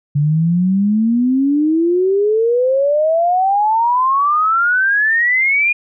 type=exponential sweep; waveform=sine; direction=up; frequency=142.3 to 2451 Hz; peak=-11 dBFS; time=0.15-5.73 s; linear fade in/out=10 ms; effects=none